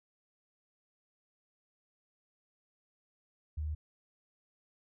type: tone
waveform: sine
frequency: 76.4 Hz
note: D#2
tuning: 31 cents flat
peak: -33 dBFS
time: 3.57-3.75 s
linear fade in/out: 10 ms
effects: none